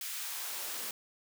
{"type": "noise with high-pass filter sweep", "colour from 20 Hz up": "white", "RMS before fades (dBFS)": -39, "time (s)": [0.01, 0.91], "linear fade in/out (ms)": 2, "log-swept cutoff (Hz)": [1900, 210], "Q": 0.79, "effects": []}